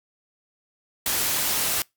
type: noise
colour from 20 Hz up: white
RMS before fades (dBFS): -24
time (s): 1.06-1.82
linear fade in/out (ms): 2
effects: noise-tail reverb RT60 0.2 s tail -26 dB re dry + Opus 48 kbps